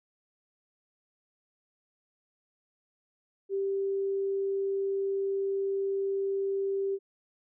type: tone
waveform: sine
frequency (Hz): 392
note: G4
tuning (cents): 0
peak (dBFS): -27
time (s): 3.49-6.99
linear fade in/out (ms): 50
effects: none